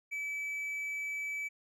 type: tone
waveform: triangle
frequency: 2300 Hz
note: D7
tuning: 37 cents flat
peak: -33 dBFS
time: 0.11-1.49 s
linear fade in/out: 20 ms
effects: none